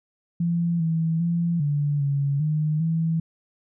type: tone with pitch steps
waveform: sine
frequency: 170.3 / 162.7 / 170.2 / 145.4 / 140.7 / 153.2 / 163.1 Hz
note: F3 / E3 / F3 / D3 / C#3 / D#3 / E3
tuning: -43 / -22 / -44 / -17 / +26 / -27 / -18 cents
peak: -20 dBFS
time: 0.4-3.2 s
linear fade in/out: 5 ms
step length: 400 ms
effects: none

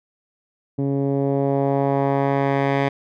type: tone with low-pass filter sweep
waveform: 10% pulse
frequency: 138.59 Hz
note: C#3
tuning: in tune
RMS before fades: -20 dBFS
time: 0.78-2.89 s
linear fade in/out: 10 ms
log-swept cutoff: 300 to 2400 Hz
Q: 1.1
effects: none

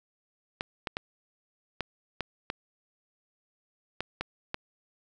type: clicks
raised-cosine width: 0.3 ms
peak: -15 dBFS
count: 9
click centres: 0.609 / 0.872 / 0.969 / 1.807 / 2.207 / 2.501 / 4.006 / 4.21 / 4.544 s
effects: none

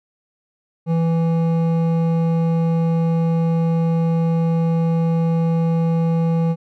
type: tone with hard clipping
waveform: triangle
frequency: 165.4 Hz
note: E3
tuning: 6 cents sharp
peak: -17 dBFS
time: 0.86-6.56 s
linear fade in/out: 50 ms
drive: 14 dB
effects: none

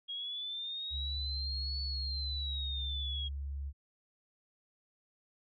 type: exponential two-way sweep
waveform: sine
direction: up then down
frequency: 3273 to 4452 to 3273 Hz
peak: -37 dBFS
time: 0.08-3.29 s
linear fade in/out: 20 ms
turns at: 1.81 s
type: tone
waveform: sine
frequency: 69.8 Hz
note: C#2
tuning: 13 cents sharp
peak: -36 dBFS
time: 0.9-3.73 s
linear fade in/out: 50 ms
effects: none

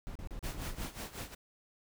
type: noise bursts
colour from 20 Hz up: brown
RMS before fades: -41 dBFS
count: 7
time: 0.07-0.868 s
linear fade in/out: 0 ms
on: 84 ms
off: 35 ms
type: noise with tremolo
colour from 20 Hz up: pink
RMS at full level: -41 dBFS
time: 0.43-1.35 s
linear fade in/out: 10 ms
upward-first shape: sine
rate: 5.5 Hz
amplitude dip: 80%
effects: none

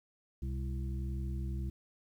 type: harmonic tone with a mistuned harmonic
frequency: 66.7 Hz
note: C2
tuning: 34 cents sharp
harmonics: 1 / 2 / 3 / 5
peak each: -35 / -41 / -45 / -49 dBFS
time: 0.42-1.7 s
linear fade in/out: 5 ms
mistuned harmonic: 2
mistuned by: -68 cents
effects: 11-bit

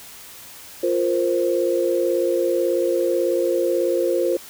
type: chord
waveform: sine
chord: F suspended fourth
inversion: none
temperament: just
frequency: 349.2 / 465.6 / 523.8 Hz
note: F4 / Bb4 / C5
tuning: 0 / -2 / +2 cents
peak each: -21 / -24 / -21 dBFS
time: 0.83-4.37 s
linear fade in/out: 5 ms
effects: white hiss -41 dBFS RMS until 4.49 s

